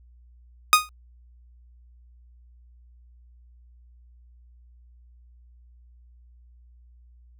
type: tone with exponential decay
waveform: sawtooth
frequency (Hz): 1241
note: D#6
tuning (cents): -5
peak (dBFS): -5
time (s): 0.73-0.89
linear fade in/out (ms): 0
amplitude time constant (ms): 34
effects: added 60 Hz sine -50 dBFS peak until 7.39 s